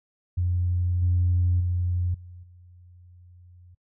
sine tone with level steps, 88.8 Hz, F2, 29 cents sharp, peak -21 / -18 / -22 / -41 / -48 dBFS, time 0.37-3.75 s, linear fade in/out 10 ms, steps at 1.02 / 1.6 / 2.14 / 2.43 s, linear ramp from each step 5 ms, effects noise-tail reverb RT60 0.1 s tail -24 dB re dry + tanh soft clip ceiling -14 dBFS

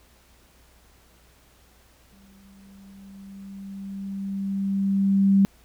sine tone with exponential growth, 196 Hz, G3, in tune, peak -13 dBFS, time 2.13-5.45 s, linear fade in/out 0 ms, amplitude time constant 720 ms, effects added 60 Hz sine -58 dBFS peak until 5.64 s + pink hiss -58 dBFS RMS until 5.64 s

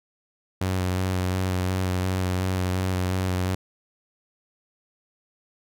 sawtooth tone with vibrato, 92.5 Hz, F#2, in tune, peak -19 dBFS, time 0.61-3.55 s, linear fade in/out 5 ms, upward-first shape square, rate 2.8 Hz, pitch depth 18 cents each way, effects none

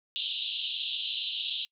white band-pass noise, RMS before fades -34 dBFS, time 0.16-1.65 s, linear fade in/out 0 ms, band 2800 to 3900 Hz, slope 96 dB/octave, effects noise-tail reverb RT60 0.1 s tail -25 dB re dry

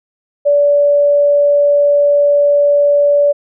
sine tone, 577 Hz, D5, 31 cents flat, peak -7 dBFS, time 0.45-3.33 s, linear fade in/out 20 ms, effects none

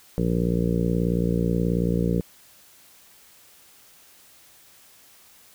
harmonic tone, 58.5 Hz, A#1, 7 cents sharp, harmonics 1 / 2 / 3 / 4 / 5 / 6 / 7 / 8 / 9, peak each -29 / -29 / -23 / -32 / -31 / -35 / -32 / -30 / -38 dBFS, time 0.18-2.21 s, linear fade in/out 0 ms, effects white hiss -53 dBFS RMS until 5.54 s

